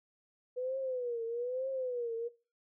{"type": "tone with vibrato", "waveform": "sine", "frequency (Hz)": 493.9, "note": "B4", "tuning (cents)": 0, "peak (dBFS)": -33, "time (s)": [0.56, 2.29], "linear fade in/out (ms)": 20, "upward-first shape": "triangle", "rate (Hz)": 1.1, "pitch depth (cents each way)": 150, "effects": ["noise-tail reverb RT60 0.3 s tail -18 dB re dry"]}